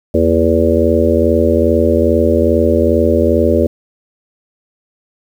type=harmonic tone with a mistuned harmonic; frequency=82.41 Hz; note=E2; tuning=in tune; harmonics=1 / 3 / 4 / 5 / 6 / 7; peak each=-16 / -16 / -16 / -16 / -16 / -16 dBFS; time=0.14-3.67 s; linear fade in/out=5 ms; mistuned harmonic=3; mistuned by=-91 cents; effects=7-bit